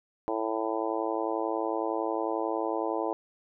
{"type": "harmonic tone", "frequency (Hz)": 111, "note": "A2", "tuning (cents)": 16, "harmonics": [3, 4, 5, 6, 7, 8, 9], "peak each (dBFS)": [-33, -34, -35, -36, -36, -37, -38], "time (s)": [0.28, 3.13], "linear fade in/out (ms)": 0, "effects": []}